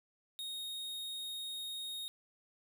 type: tone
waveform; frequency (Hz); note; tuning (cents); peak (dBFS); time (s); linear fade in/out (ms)
45% pulse; 3729; A#7; 0; -40; 0.39-2.08; 0
effects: none